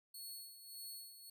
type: tone with tremolo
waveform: 15% pulse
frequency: 4373 Hz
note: C#8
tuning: 24 cents flat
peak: -40 dBFS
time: 0.14-1.3 s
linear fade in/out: 5 ms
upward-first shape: sine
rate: 1.7 Hz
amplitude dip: 65%
effects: none